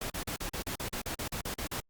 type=noise bursts; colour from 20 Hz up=pink; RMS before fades=-36 dBFS; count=14; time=0.01-1.804 s; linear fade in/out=5 ms; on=91 ms; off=40 ms; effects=Opus 48 kbps